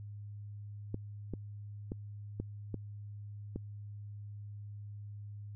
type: clicks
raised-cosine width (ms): 3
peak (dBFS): -24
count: 6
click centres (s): 0.944 / 1.337 / 1.919 / 2.4 / 2.743 / 3.56
effects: added 103 Hz sine -43 dBFS peak until 5.55 s